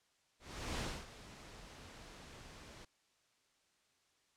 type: noise with ADSR envelope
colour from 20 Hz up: pink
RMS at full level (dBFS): -39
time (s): 0.39-2.85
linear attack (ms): 400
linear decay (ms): 260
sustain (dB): -15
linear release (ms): 5
effects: white hiss -75 dBFS RMS until 4.36 s + low-pass 7000 Hz 12 dB/octave